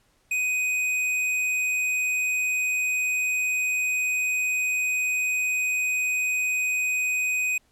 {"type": "tone with tanh clipping", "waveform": "sine", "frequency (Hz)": 2501, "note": "D#7", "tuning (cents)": 8, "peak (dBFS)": -24, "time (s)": [0.31, 7.58], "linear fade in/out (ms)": 5, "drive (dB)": 15, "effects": ["pink hiss -65 dBFS RMS until 7.71 s", "low-pass 12000 Hz 12 dB/octave"]}